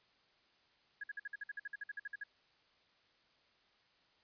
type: tone bursts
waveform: sine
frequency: 1661.2 Hz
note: G#6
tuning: in tune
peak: -40 dBFS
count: 16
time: 1.01-2.237 s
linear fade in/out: 5 ms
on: 27 ms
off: 53 ms
effects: white hiss -71 dBFS RMS until 4.23 s + resampled to 11025 Hz